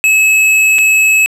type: tone with dropouts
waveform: square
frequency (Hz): 2584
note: E7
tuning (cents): -35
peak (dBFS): -7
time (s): 0.04-1.26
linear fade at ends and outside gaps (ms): 0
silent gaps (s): 0.784-0.788
effects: low-pass 12000 Hz 12 dB/octave